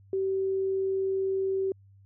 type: tone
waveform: sine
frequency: 384.6 Hz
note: G4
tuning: 33 cents flat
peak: -25 dBFS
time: 0.13-1.72 s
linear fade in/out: 2 ms
effects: added 98 Hz sine -53 dBFS peak until 2.05 s